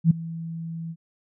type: tone with ADSR envelope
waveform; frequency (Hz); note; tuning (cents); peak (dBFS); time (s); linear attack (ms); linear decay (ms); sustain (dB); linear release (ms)
sine; 164.81; E3; 0; -10; 0.04-0.96; 65; 9; -20; 55
effects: none